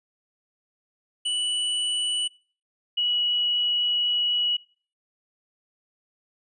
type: tone pair in turn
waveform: square / sine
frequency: 2960 / 2926 Hz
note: F#7 / F#7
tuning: 0 / -20 cents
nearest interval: unison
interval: 20 cents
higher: first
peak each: -24 / -21 dBFS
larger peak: second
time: 1.25-2.28 / 2.97-4.57 s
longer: second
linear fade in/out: 10 ms
effects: noise-tail reverb RT60 0.4 s tail -22 dB re dry + resampled to 24000 Hz